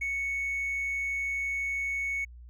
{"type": "tone", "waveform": "triangle", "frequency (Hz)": 2217, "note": "C#7", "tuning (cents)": 0, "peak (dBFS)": -26, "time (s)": [0.01, 2.25], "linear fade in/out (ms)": 10, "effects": ["tanh soft clip ceiling -24 dBFS", "added 60 Hz sine -45 dBFS peak until 2.49 s"]}